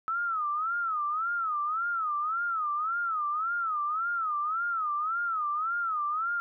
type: tone with vibrato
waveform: sine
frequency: 1288 Hz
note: E6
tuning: 41 cents flat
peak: -27 dBFS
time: 0.08-6.4 s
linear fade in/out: 0 ms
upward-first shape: sine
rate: 1.8 Hz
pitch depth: 160 cents each way
effects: none